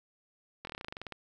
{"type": "slowing click train", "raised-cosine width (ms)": 0.3, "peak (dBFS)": -24, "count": 14, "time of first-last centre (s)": [0.65, 1.123], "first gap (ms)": 22, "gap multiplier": 1.08, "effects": ["10-bit"]}